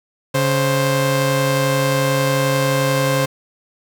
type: tone pair together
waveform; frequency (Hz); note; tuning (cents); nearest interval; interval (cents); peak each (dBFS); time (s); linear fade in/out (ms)
sawtooth; 139.32 / 526; C#3 / C5; +9 / +9; octave + major seventh; 2300; -14; 0.34-3.26; 10
effects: none